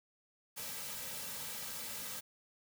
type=noise with comb filter; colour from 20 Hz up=white; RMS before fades=-43 dBFS; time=0.56-2.21 s; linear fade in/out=20 ms; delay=2.8 ms; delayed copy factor=-0.7; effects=none